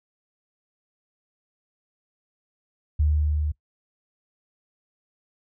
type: tone with level ramp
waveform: sine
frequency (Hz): 75.3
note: D2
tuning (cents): +44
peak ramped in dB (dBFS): -17 to -23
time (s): 2.99-3.52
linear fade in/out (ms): 10
effects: noise-tail reverb RT60 0.1 s tail -21 dB re dry